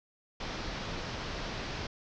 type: low-pass noise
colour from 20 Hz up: pink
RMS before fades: -38 dBFS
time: 0.4-1.87 s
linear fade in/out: 5 ms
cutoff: 5700 Hz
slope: 48 dB/octave
effects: none